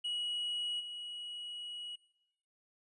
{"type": "tone with level steps", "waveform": "triangle", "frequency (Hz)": 2913, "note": "F#7", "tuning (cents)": -28, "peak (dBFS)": [-33, -40], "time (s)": [0.04, 1.96], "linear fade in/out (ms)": 10, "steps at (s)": 0.79, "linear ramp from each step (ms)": 20, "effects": ["noise-tail reverb RT60 0.9 s tail -21 dB re dry", "resampled to 24000 Hz"]}